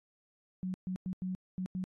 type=tone bursts at uneven times; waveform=sine; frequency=185 Hz; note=F#3; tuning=in tune; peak=-33 dBFS; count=6; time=0.63-0.74 / 0.87-0.96 / 1.06-1.13 / 1.22-1.35 / 1.58-1.66 / 1.75-1.84 s; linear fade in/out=0 ms; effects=AAC 32 kbps